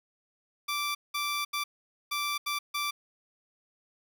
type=tone bursts at uneven times; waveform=15% pulse; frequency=1170 Hz; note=D6; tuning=7 cents flat; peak=-23 dBFS; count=6; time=0.68-0.95 / 1.14-1.45 / 1.53-1.64 / 2.11-2.38 / 2.46-2.59 / 2.74-2.91 s; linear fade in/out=10 ms; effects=none